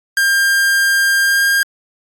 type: tone with pitch glide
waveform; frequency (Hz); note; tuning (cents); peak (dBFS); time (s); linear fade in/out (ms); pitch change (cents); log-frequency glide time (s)
45% pulse; 1600 to 1610.2; G6 to G6; +35 to +46; -11; 0.17-1.63; 2; +11; 1.23-1.43
effects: AAC 64 kbps